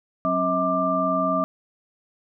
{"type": "tone cluster", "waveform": "sine", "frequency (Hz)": [184, 268.4, 639, 1185], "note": ["F#3", "C4", "D#5", "D6"], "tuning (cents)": [-9, 44, 46, 15], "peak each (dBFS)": [-29, -27, -24, -23], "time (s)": [0.25, 1.44], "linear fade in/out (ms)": 0, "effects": []}